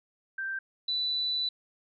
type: tone pair in turn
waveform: sine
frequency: 1568 / 3976 Hz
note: G6 / B7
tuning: 0 / +11 cents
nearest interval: octave + major third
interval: 1611 cents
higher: second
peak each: -31 / -27 dBFS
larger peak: second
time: 0.38-0.59 / 0.88-1.49 s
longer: second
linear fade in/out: 5 ms
effects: none